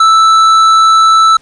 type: tone with tanh clipping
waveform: sine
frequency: 1318.5 Hz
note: E6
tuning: in tune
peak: -5 dBFS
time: 0-1.37 s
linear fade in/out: 5 ms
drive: 10 dB
effects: pink hiss -48 dBFS RMS until 1.41 s + resampled to 22050 Hz